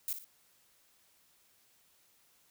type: noise with echo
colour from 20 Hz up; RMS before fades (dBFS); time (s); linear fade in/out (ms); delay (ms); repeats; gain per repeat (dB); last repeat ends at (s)
violet; -35; 0.08-0.13; 0; 57; 2; -9; 0.244
effects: white hiss -68 dBFS RMS until 2.5 s